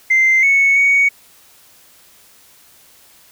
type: tone with pitch steps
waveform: sine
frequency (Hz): 2082 / 2211 / 2235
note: C7 / C#7 / C#7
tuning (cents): -9 / -5 / +14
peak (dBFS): -8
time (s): 0.1-1.09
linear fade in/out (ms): 10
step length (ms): 330
effects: tanh soft clip ceiling -6 dBFS + white hiss -48 dBFS RMS until 3.31 s